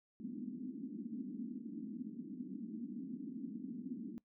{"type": "band-pass noise", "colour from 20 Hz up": "pink", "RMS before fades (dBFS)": -45, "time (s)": [0.2, 4.18], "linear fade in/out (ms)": 0, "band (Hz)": [210, 280], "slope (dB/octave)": 48, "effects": ["noise-tail reverb RT60 0.1 s tail -21 dB re dry"]}